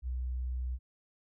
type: tone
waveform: sine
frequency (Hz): 62.6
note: B1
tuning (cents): +24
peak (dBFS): -32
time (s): 0.02-0.79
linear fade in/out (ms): 50
effects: none